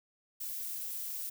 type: noise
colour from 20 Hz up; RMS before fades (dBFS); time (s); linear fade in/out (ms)
violet; -39; 0.4-1.3; 10
effects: none